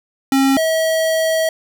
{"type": "tone pair in turn", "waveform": "square", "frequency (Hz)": [270.5, 643.4], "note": ["C#4", "E5"], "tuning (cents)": [-42, -42], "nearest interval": "octave + minor third", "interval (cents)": 1500, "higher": "second", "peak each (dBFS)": [-12, -15], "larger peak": "first", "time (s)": [[0.32, 0.57], [0.57, 1.49]], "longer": "second", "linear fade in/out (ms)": 2, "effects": []}